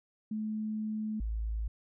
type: tone pair in turn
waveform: sine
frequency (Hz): 215.7 / 54.66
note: A3 / A1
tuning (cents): -34 / -11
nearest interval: 2 octaves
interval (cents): 2377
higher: first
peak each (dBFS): -32 / -31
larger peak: second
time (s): 0.31-1.2 / 1.2-1.68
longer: first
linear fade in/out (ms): 5
effects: none